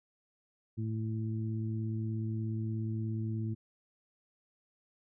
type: harmonic tone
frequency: 110.4 Hz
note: A2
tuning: 6 cents sharp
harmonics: 1 / 2 / 3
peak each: -33 / -39 / -43 dBFS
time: 0.77-3.55 s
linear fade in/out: 20 ms
effects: none